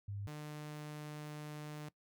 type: tone pair in turn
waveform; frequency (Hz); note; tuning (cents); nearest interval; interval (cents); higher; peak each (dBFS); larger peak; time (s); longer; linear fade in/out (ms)
sine / sawtooth; 100.8 / 150.33; G2 / D3; +49 / +41; perfect fifth; 692; second; -40 / -40; neither; 0.08-0.27 / 0.27-1.89; second; 5
effects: noise-tail reverb RT60 0.1 s tail -20 dB re dry